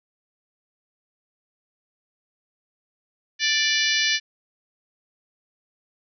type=harmonic tone; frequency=587.3 Hz; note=D5; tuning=in tune; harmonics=3 / 4 / 5 / 6 / 7 / 8 / 9 / 10; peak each=-25 / -26 / -27 / -28 / -28 / -29 / -30 / -30 dBFS; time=3.39-4.2 s; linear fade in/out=50 ms; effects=none